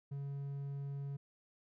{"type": "tone", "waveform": "triangle", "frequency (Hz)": 140, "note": "C#3", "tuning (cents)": 18, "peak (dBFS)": -37, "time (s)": [0.11, 1.17], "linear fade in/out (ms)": 10, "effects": []}